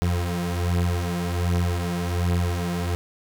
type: beating tone pair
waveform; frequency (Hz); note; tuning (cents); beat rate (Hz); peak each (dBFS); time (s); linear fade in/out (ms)
30% pulse; 86.5 / 87.8; F2 / F2; -16 / +10; 1.3; -24 / -21; 0.02-2.95; 0
effects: none